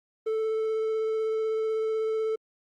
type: tone with vibrato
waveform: triangle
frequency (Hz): 440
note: A4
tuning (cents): 0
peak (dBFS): -23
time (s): 0.26-2.36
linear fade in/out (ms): 10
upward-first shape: sine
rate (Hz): 16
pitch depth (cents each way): 9
effects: Opus 24 kbps

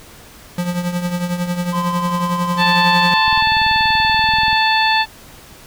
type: tone with tremolo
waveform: square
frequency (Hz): 176.5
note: F3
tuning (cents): +19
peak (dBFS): -16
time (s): 0.58-3.14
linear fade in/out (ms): 2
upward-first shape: triangle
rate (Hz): 11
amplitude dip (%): 70
type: tone with pitch glide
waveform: triangle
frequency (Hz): 1029 to 1035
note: C6 to C6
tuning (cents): -29 to -19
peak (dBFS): -18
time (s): 1.72-3.42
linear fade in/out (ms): 20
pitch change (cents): +10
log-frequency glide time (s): 1.86-3.29
type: harmonic tone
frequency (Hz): 880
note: A5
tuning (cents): 0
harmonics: 1 / 2 / 3 / 4 / 5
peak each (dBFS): -15 / -18 / -20 / -21 / -22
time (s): 2.57-5.06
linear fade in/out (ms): 50
type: click train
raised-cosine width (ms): 5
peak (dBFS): -18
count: 27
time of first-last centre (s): 3.28-4.53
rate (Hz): 20.8
effects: pink hiss -41 dBFS RMS until 5.66 s

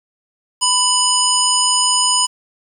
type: harmonic tone with a mistuned harmonic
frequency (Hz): 990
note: B5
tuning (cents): +4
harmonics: 1 / 3 / 5 / 7 / 9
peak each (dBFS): -19 / -19 / -19 / -19 / -19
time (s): 0.61-2.27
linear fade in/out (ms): 20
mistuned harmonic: 5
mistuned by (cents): +33
effects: 7-bit

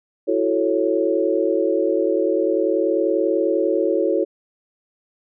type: chord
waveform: sine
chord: F# minor seventh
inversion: third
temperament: equal with one note detuned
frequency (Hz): 329.6 / 370 / 440 / 552.1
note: E4 / F#4 / A4 / C#5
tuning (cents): 0 / 0 / 0 / -7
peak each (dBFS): -22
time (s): 0.27-4.25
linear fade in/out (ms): 20
effects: none

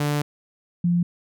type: tone pair in turn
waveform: sawtooth / sine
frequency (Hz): 146.83 / 173.96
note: D3 / F3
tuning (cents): 0 / -6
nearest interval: minor third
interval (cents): 294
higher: second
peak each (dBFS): -17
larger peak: neither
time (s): 0-0.22 / 0.84-1.03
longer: first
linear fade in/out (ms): 5
effects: none

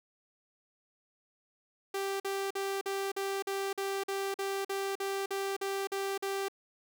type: tone bursts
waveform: sawtooth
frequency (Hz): 392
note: G4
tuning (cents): 0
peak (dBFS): -28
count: 15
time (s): 1.94-6.484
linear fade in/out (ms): 5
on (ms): 260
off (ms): 46
effects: none

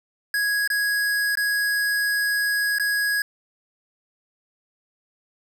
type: tone with dropouts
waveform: square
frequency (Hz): 1661.2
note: G#6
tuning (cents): 0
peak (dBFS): -21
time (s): 0.34-3.22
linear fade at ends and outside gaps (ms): 2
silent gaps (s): 0.676-0.701 / 1.354-1.372 / 2.785-2.797
effects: none

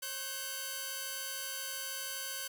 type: tone pair together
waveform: 5% pulse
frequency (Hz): 539.9 / 1527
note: C#5 / G6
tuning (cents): -46 / -46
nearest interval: octave + tritone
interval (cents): 1800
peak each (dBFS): -33 / -27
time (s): 0.02-2.48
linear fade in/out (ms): 10
effects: none

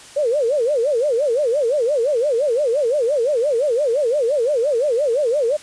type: tone with vibrato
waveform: sine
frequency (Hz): 523.3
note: C5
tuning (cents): 0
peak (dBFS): -15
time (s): 0.16-5.57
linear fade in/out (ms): 10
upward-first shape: sine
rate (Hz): 5.8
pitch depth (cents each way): 260
effects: white hiss -41 dBFS RMS until 5.62 s + resampled to 22050 Hz

